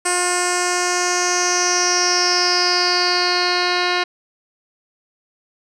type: tone with low-pass filter sweep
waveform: 10% pulse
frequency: 357.1 Hz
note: F4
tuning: 39 cents sharp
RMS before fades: -18 dBFS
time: 0.05-4.04 s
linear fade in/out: 10 ms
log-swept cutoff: 8300 to 3800 Hz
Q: 7.6
effects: none